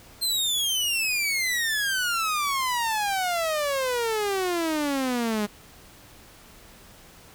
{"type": "exponential sweep", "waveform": "sawtooth", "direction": "down", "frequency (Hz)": [4186, 203.9], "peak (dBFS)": -20, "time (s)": [0.21, 5.47], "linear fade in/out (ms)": 20, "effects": ["pink hiss -50 dBFS RMS until 7.34 s"]}